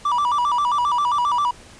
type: tone with vibrato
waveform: triangle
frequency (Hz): 1065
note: C6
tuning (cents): +30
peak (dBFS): -15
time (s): 0.05-1.51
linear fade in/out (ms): 5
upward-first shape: square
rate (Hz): 7.5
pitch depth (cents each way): 160
effects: pink hiss -45 dBFS RMS until 1.79 s + resampled to 22050 Hz